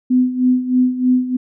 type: tone with tremolo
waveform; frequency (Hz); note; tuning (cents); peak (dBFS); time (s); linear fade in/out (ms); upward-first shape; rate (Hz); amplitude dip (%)
sine; 252.6; B3; +39; -9; 0.1-1.37; 10; sine; 3.2; 75
effects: none